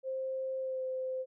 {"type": "tone with pitch glide", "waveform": "sine", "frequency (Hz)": [526, 518.2], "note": ["C5", "C5"], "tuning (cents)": [9, -17], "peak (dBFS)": -33, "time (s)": [0.03, 1.26], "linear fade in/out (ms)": 50, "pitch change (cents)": -26, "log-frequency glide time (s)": [0.59, 0.83], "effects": []}